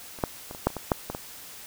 clicks, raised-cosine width 1 ms, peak -29 / -9 / -23 / -26 / -6 / -29 / -18 / -6 / -17 / -18 dBFS, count 10, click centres 0.188 / 0.238 / 0.511 / 0.549 / 0.67 / 0.703 / 0.767 / 0.918 / 1.1 / 1.149 s, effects white hiss -44 dBFS RMS until 1.66 s

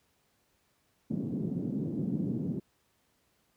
white band-pass noise, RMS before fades -33 dBFS, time 1.1-2.6 s, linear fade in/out 10 ms, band 140 to 270 Hz, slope 24 dB/octave, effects pink hiss -72 dBFS RMS until 3.56 s + high-pass 60 Hz 12 dB/octave

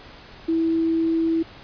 sine tone, 327.4 Hz, E4, 12 cents flat, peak -18 dBFS, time 0.48-1.43 s, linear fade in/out 10 ms, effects pink hiss -44 dBFS RMS until 1.63 s + resampled to 11025 Hz

